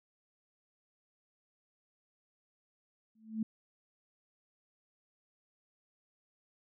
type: tone with exponential growth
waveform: sine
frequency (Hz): 220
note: A3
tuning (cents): 0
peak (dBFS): -28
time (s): 3.15-3.43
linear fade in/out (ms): 5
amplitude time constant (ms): 59
effects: none

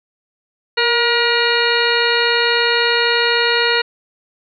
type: harmonic tone with a mistuned harmonic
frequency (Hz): 476.3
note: A#4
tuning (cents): +37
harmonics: 1 / 2 / 3 / 4 / 5 / 6 / 8 / 9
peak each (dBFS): -19 / -23 / -20 / -20 / -24 / -22 / -25 / -21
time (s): 0.77-3.82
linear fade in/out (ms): 10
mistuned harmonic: 1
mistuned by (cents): -32
effects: none

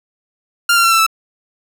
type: tone with pitch steps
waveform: sawtooth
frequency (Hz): 1396.9 / 1376.1 / 1355.6 / 1335.4 / 1315.5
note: F6 / F6 / E6 / E6 / E6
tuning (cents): 0 / -26 / +48 / +22 / -4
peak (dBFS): -6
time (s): 0.69-1.065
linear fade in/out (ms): 5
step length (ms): 75
effects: none

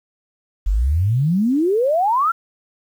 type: exponential sweep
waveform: sine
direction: up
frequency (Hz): 43.62 to 1396.9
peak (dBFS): -14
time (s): 0.66-2.32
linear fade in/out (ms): 10
effects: 8-bit

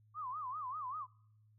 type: tone with vibrato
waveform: sine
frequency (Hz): 1121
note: C#6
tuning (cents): +19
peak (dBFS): -39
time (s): 0.14-1.07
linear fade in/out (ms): 50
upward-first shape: sine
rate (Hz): 5.1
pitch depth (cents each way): 210
effects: noise-tail reverb RT60 0.7 s tail -24 dB re dry + added 107 Hz sine -64 dBFS peak until 1.58 s

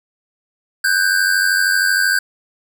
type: tone pair together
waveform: square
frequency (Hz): 1500 / 1592.9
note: F#6 / G6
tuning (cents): +23 / +27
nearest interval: minor second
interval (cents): 104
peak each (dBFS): -18 / -16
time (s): 0.84-2.19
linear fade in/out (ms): 5
effects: none

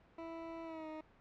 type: tone with pitch glide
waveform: 20% pulse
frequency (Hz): 329.6 to 311.8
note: E4 to D#4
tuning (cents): 0 to +4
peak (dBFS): -39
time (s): 0.18-1.01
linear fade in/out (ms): 5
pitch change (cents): -96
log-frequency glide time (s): 0.64-0.88
effects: pink hiss -65 dBFS RMS until 1.2 s + low-pass 2000 Hz 12 dB/octave

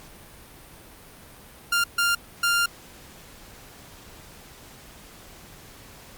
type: tone bursts at uneven times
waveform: sawtooth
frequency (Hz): 1396.9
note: F6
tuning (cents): 0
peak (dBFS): -16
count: 3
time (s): 1.72-1.84 / 1.98-2.15 / 2.43-2.66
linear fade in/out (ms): 5
effects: pink hiss -47 dBFS RMS until 6.17 s + Opus 48 kbps

